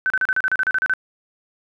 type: tone bursts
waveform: sine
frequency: 1526 Hz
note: G6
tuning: 47 cents flat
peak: -16 dBFS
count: 12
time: 0.06-0.937 s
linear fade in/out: 0 ms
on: 41 ms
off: 35 ms
effects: none